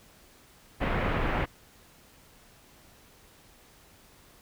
pink low-pass noise, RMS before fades -28 dBFS, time 0.8-1.46 s, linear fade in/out 20 ms, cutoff 2500 Hz, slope 24 dB/octave, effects pink hiss -57 dBFS RMS until 4.41 s

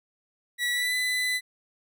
30% pulse tone with pitch glide, 1944 to 2001 Hz, B6 to B6, -28 to +22 cents, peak -22 dBFS, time 0.58-1.41 s, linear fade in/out 50 ms, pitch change +50 cents, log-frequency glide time 0.73-0.94 s, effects none

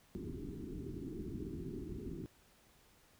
white low-pass noise, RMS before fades -44 dBFS, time 0.15-2.26 s, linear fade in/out 0 ms, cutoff 400 Hz, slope 96 dB/octave, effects pink hiss -67 dBFS RMS until 3.19 s

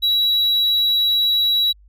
triangle tone, 3897 Hz, B7, 24 cents flat, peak -13 dBFS, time 0.02-1.73 s, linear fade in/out 20 ms, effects added 50 Hz sine -46 dBFS peak until 1.88 s

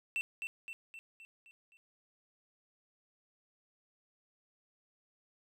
triangle tone with echo, 2683 Hz, E7, 30 cents sharp, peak -30 dBFS, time 0.16-0.21 s, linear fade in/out 0 ms, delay 260 ms, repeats 6, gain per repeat -5 dB, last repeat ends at 1.77 s, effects none

